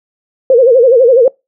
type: tone with vibrato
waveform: sine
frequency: 495.8 Hz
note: B4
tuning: 7 cents sharp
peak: -3 dBFS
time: 0.5-1.28 s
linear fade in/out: 2 ms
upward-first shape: sine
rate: 12 Hz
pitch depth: 150 cents each way
effects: noise-tail reverb RT60 0.2 s tail -24 dB re dry